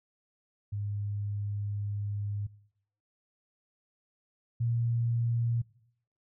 sine tone pair in turn, 102.4 / 117.35 Hz, G#2 / A#2, -24 / +12 cents, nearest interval major second, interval 236 cents, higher second, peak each -31 / -26 dBFS, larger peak second, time 0.72-2.47 / 4.6-5.62 s, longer first, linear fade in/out 10 ms, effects noise-tail reverb RT60 0.7 s tail -21 dB re dry

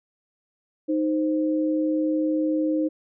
sine tone pair together, 311.1 / 522 Hz, D#4 / C5, 0 / -4 cents, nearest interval major sixth, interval 896 cents, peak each -21 / -28 dBFS, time 0.88-2.89 s, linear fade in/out 20 ms, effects none

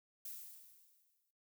violet noise with exponential decay, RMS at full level -45 dBFS, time 0.25-1.31 s, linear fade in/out 5 ms, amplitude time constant 230 ms, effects noise-tail reverb RT60 0.4 s tail -18 dB re dry

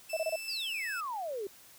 sawtooth tone with pitch glide, 2644 to 2614 Hz, E7 to E7, +5 to -15 cents, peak -36 dBFS, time 0.09-1.01 s, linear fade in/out 10 ms, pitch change -20 cents, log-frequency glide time 0.67-0.89 s
sine tone bursts, 640 Hz, D#5, 49 cents sharp, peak -28 dBFS, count 4, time 0.13-0.36 s, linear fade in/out 5 ms, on 38 ms, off 26 ms
sine exponential sweep, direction down, 5210 to 376.9 Hz, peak -34 dBFS, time 0.48-1.47 s, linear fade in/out 2 ms
effects white hiss -56 dBFS RMS until 1.78 s

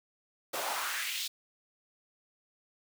pink noise with high-pass filter sweep, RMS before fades -35 dBFS, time 0.53-1.28 s, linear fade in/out 10 ms, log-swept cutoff 490 to 4000 Hz, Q 2.5, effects none

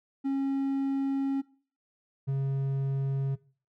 triangle tone pair in turn, 272.8 / 136.4 Hz, C#4 / C#3, -28 / -28 cents, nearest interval octave, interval 1200 cents, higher first, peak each -24 dBFS, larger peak neither, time 0.24-1.42 / 2.27-3.36 s, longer first, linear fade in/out 20 ms, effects noise-tail reverb RT60 0.4 s tail -19 dB re dry

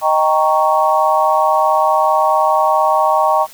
sine chord, Eb dominant seventh, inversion none, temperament equal with one note detuned, 622.3 / 784 / 928.6 / 1108.7 Hz, Eb5 / G5 / Bb5 / Db6, 0 / 0 / -7 / 0 cents, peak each -16 dBFS, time 0.01-3.47 s, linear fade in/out 50 ms, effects white hiss -40 dBFS RMS until 3.53 s

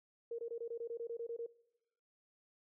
sine tone bursts, 466.2 Hz, A#4, in tune, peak -38 dBFS, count 12, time 0.31-1.464 s, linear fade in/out 5 ms, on 76 ms, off 22 ms, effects noise-tail reverb RT60 0.9 s tail -21 dB re dry

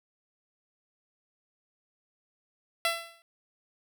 10% pulse tone with exponential decay, 672 Hz, E5, 33 cents sharp, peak -14 dBFS, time 2.85-3.22 s, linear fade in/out 1 ms, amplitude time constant 80 ms, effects none

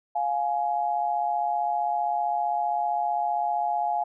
sine tone pair together, 703 / 838.4 Hz, F5 / G#5, +11 / +16 cents, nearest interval minor third, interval 305 cents, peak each -26 dBFS, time 0.15-4.04 s, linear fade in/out 10 ms, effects none

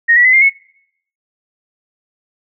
sine tone with pitch steps, 1864.7 / 1942.8 / 2024 / 2109 / 2197 Hz, A#6 / B6 / B6 / C7 / C#7, 0 / -29 / +42 / +13 / -16 cents, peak -6 dBFS, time 0.08-0.5 s, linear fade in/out 20 ms, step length 84 ms, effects noise-tail reverb RT60 0.7 s tail -24 dB re dry

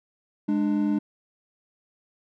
triangle tone pair together, 207.7 / 297.3 Hz, G#3 / D4, 0 / +21 cents, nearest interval tritone, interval 621 cents, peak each -22 dBFS, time 0.48-0.99 s, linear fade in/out 10 ms, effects none

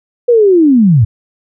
sine linear sweep, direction down, 495.1 to 97.8 Hz, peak -4 dBFS, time 0.28-1.05 s, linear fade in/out 10 ms, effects none

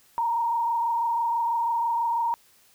sine tone with frequency modulation, 932.3 Hz, A#5, in tune, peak -22 dBFS, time 0.18-2.34 s, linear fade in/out 0 ms, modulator 26.1 Hz, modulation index 0.86, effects white hiss -59 dBFS RMS until 2.74 s

